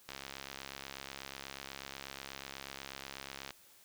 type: click train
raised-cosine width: 0.2 ms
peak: -25 dBFS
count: 234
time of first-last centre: 0.09-3.506 s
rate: 68.2 Hz
effects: white hiss -62 dBFS RMS until 3.84 s